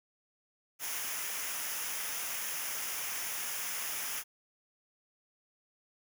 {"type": "noise with comb filter", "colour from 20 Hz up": "white", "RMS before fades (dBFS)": -37, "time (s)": [0.79, 4.24], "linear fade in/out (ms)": 50, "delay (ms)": 0.24, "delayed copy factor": -0.65, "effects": []}